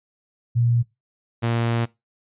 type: tone pair in turn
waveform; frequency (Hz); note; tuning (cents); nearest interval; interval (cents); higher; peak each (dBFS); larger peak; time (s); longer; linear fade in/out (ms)
sine / sawtooth; 118.7 / 116.66; A#2 / A#2; +32 / +2; unison; 30; first; -16; neither; 0.55-0.83 / 1.42-1.86; second; 20
effects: noise-tail reverb RT60 0.2 s tail -20 dB re dry + resampled to 8000 Hz